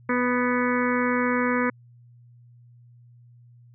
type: harmonic tone with a mistuned harmonic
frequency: 246.9 Hz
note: B3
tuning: in tune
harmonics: 1 / 2 / 4 / 5 / 6 / 7 / 8 / 9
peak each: -24 / -27 / -30 / -31 / -32 / -32 / -33 / -34 dBFS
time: 0.09-1.7 s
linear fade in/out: 5 ms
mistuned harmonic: 6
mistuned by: +16 cents
effects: added 120 Hz sine -49 dBFS peak until 3.74 s